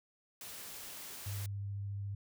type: noise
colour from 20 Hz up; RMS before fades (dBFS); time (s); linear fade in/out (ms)
white; -47; 0.41-1.46; 2
type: tone with vibrato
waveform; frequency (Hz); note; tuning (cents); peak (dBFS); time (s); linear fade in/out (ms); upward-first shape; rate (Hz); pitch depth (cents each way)
sine; 100; G2; +35; -37; 1.26-2.15; 5; triangle; 14; 12
effects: none